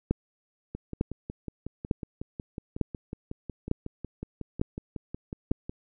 two click trains, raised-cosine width 3 ms, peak -22 / -11 dBFS, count 28 / 7, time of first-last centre 0.75-5.695 / 0.11-5.515 s, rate 5.46 / 1.11 Hz, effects none

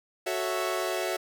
sawtooth chord, F# minor seventh, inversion none, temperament equal, 370 / 440 / 554.4 / 659.3 Hz, F#4 / A4 / C#5 / E5, 0 / 0 / 0 / 0 cents, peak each -28 / -33 / -31 / -28 dBFS, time 0.26-1.17 s, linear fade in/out 10 ms, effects none

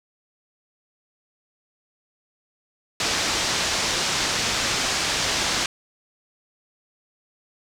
white low-pass noise, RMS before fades -24 dBFS, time 3-5.66 s, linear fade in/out 2 ms, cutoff 6500 Hz, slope 24 dB/octave, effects none

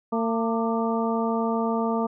harmonic tone with a mistuned harmonic, 227 Hz, A#3, 46 cents flat, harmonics 1 / 2 / 3 / 4 / 5, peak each -25 / -28 / -30 / -31 / -32 dBFS, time 0.12-2.07 s, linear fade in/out 10 ms, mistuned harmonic 5, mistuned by +65 cents, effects none

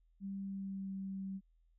sine tone with pitch glide, 196 to 192.97 Hz, G3 to G3, 0 to -27 cents, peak -39 dBFS, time 0.2-1.41 s, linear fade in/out 50 ms, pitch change -27 cents, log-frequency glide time 0.4-0.98 s, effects added 41 Hz sine -67 dBFS peak until 1.78 s

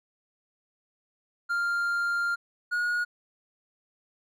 triangle tone pair in turn, 1396.9 / 1444.5 Hz, F6 / F#6, 0 / -42 cents, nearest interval minor second, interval 58 cents, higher second, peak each -23 dBFS, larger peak neither, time 1.49-2.36 / 2.71-3.05 s, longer first, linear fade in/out 20 ms, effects none

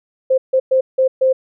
sine tone bursts at uneven times, 523.3 Hz, C5, in tune, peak -10 dBFS, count 5, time 0.3-0.38 / 0.53-0.6 / 0.71-0.81 / 0.98-1.08 / 1.21-1.33 s, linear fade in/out 10 ms, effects none

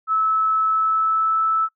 sine tone with pitch glide, 1302 to 1312.6 Hz, E6 to E6, -22 to -8 cents, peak -16 dBFS, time 0.07-1.69 s, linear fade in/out 50 ms, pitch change +14 cents, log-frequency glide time 0.64-1.41 s, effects noise-tail reverb RT60 0.1 s tail -21 dB re dry

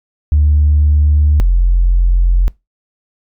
sine tone pair in turn, 74.3 / 43.91 Hz, D2 / F1, +21 / +10 cents, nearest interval major sixth, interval 911 cents, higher first, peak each -6 dBFS, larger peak neither, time 0.32-1.4 / 1.4-2.48 s, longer neither, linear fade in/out 0 ms, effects noise-tail reverb RT60 0.2 s tail -22 dB re dry + tanh soft clip ceiling -3 dBFS

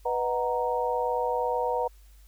sine chord, B major seventh, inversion none, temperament equal, 493.9 / 622.3 / 740 / 932.3 Hz, B4 / D#5 / F#5 / A#5, 0 / 0 / 0 / 0 cents, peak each -28 / -34 / -32 / -29 dBFS, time 0.05-1.88 s, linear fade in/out 10 ms, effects added 50 Hz sine -50 dBFS peak until 2.27 s + white hiss -63 dBFS RMS until 2.27 s

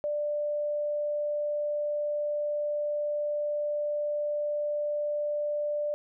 sine tone, 591 Hz, D5, 11 cents sharp, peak -27 dBFS, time 0.04-5.94 s, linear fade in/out 0 ms, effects none

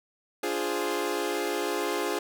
sawtooth chord, D half-diminished seventh, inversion none, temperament equal, 293.7 / 349.2 / 415.3 / 523.3 Hz, D4 / F4 / Ab4 / C5, 0 / 0 / 0 / 0 cents, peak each -32 / -28 / -27 / -31 dBFS, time 0.43-2.19 s, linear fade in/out 5 ms, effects none

